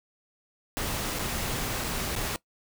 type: noise with dropouts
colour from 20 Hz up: pink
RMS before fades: -31 dBFS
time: 0.77-2.36 s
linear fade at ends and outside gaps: 0 ms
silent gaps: 1.188-1.193 / 1.839-1.843 / 2.154-2.162 s
effects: noise-tail reverb RT60 0.1 s tail -20 dB re dry